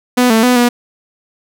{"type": "tone with pitch steps", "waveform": "sawtooth", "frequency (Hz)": [248.3, 223, 248.8, 241.9], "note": ["B3", "A3", "B3", "B3"], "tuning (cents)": [9, 23, 13, -36], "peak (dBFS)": -4, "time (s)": [0.17, 0.69], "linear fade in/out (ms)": 10, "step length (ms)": 130, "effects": []}